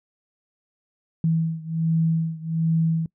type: beating tone pair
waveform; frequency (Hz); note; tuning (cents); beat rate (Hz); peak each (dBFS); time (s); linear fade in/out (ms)
sine; 162.3 / 163.6; E3 / E3; -27 / -13; 1.3; -22 / -24; 1.24-3.06; 2
effects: noise-tail reverb RT60 0.1 s tail -23 dB re dry